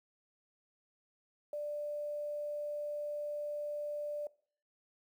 sine tone with quantisation, 590 Hz, D5, 8 cents sharp, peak -36 dBFS, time 1.53-4.27 s, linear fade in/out 2 ms, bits 11, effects noise-tail reverb RT60 0.5 s tail -21 dB re dry

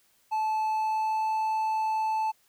triangle tone with pitch glide, 870 to 875.5 Hz, A5 to A5, -20 to -9 cents, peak -23 dBFS, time 0.31-2.32 s, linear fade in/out 20 ms, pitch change +11 cents, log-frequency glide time 0.68-1.3 s, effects white hiss -66 dBFS RMS until 2.48 s

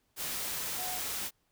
sine tone in noise, 734 Hz, F#5, 14 cents flat, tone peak -40 dBFS, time 0.76-1.01 s, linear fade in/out 50 ms, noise white, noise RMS -36 dBFS, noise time 0.16-1.31 s, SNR -7 dB, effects pink hiss -75 dBFS RMS until 1.51 s

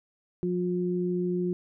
sine tone pair together, 178.65 / 357.3 Hz, F3 / F4, +40 / +40 cents, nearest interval octave, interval 1200 cents, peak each -28 dBFS, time 0.43-1.53 s, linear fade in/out 0 ms, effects none

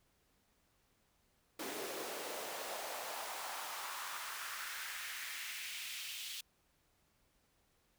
pink noise with high-pass filter sweep, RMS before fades -44 dBFS, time 1.59-6.41 s, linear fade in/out 5 ms, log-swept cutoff 350 to 3300 Hz, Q 2.1, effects pink hiss -75 dBFS RMS until 7.98 s

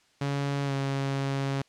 sawtooth tone with pitch glide, 140.7 to 137.25 Hz, C#3 to C#3, +26 to -17 cents, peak -23 dBFS, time 0.21-1.62 s, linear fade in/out 5 ms, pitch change -43 cents, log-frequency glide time 0.65-0.72 s, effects white hiss -64 dBFS RMS until 1.68 s + low-pass 6000 Hz 12 dB/octave

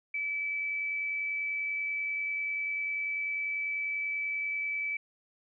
sine tone with amplitude modulation, 2304 Hz, D7, 34 cents flat, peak -29 dBFS, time 0.14-4.97 s, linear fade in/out 5 ms, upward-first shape sine, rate 90.2 Hz, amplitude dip 25%, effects none

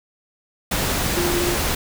sine tone in noise, 349.2 Hz, F4, in tune, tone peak -21 dBFS, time 1.17-1.55 s, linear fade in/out 5 ms, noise pink, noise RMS -22 dBFS, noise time 0.71-1.75 s, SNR -2 dB, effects none

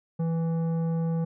sine tone with tanh clipping, 164.81 Hz, E3, in tune, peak -26 dBFS, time 0.19-1.25 s, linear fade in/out 10 ms, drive 11 dB, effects none

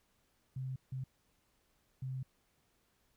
sine tone bursts at uneven times, 130.81 Hz, C3, in tune, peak -37 dBFS, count 3, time 0.56-0.76 / 0.92-1.04 / 2.02-2.23 s, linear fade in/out 5 ms, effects pink hiss -75 dBFS RMS until 3.16 s

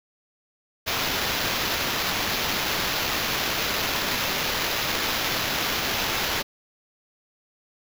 blue noise with sample-and-hold, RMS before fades -26 dBFS, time 0.86-6.43 s, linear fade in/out 20 ms, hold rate 8820 Hz, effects none

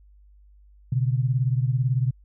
sine beating tone pair, 123.47 / 141.47 Hz, B2 / C#3, 0 / +36 cents, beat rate 18 Hz, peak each -21 / -25 dBFS, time 0.92-2.11 s, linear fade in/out 5 ms, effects added 50 Hz sine -50 dBFS peak until 2.24 s

